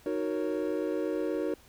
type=chord; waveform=triangle; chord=D# minor seventh; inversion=none; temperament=equal; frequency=311.1 / 370 / 466.2 / 554.4 Hz; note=D#4 / F#4 / A#4 / C#5; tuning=0 / 0 / 0 / 0 cents; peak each=-31 / -32 / -32 / -34 dBFS; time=0.06-1.54 s; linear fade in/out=2 ms; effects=pink hiss -58 dBFS RMS until 1.68 s